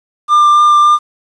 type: tone with vibrato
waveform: triangle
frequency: 1194 Hz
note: D6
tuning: 28 cents sharp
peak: -3 dBFS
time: 0.28-0.99 s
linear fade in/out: 50 ms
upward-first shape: sine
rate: 3.5 Hz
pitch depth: 10 cents each way
effects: resampled to 22050 Hz + 7-bit